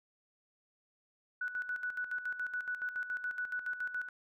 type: tone with tremolo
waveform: sine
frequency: 1480 Hz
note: F#6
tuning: in tune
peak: -33 dBFS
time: 1.41-4.09 s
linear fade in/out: 5 ms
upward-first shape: square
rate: 7.1 Hz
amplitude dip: 65%
effects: none